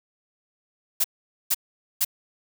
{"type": "noise bursts", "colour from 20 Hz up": "blue", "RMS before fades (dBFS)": -21, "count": 3, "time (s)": [1, 2.049], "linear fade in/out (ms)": 10, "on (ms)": 43, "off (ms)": 460, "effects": []}